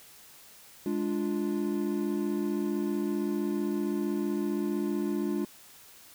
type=chord; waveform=triangle; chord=D diminished; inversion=second; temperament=equal; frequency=207.7 / 293.7 / 349.2 Hz; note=Ab3 / D4 / F4; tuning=0 / 0 / 0 cents; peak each=-30 dBFS; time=0.86-5.45 s; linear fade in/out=2 ms; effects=white hiss -53 dBFS RMS until 6.14 s